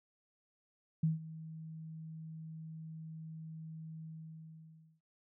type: tone with ADSR envelope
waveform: sine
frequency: 159.7 Hz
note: D#3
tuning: 45 cents sharp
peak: -26 dBFS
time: 1.03-5.01 s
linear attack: 6 ms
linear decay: 150 ms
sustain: -18 dB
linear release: 970 ms
effects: none